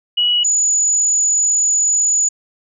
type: tone pair in turn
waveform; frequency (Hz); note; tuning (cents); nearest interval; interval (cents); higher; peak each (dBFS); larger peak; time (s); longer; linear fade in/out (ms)
sine; 2924 / 6914; F#7 / A8; -21 / -31; octave + minor third; 1490; second; -12; neither; 0.17-0.44 / 0.44-2.29; second; 10
effects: none